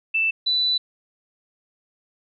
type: tone pair in turn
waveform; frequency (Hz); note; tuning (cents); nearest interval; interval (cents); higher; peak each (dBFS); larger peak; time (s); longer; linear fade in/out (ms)
sine; 2652 / 3979; E7 / B7; +10 / +12; perfect fifth; 702; second; -18; neither; 0.14-0.31 / 0.46-0.78; second; 10
effects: none